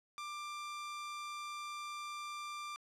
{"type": "tone", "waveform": "sawtooth", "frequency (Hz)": 1185, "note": "D6", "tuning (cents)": 15, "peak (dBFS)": -38, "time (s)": [0.18, 2.76], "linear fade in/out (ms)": 0, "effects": ["low-pass 8000 Hz 12 dB/octave"]}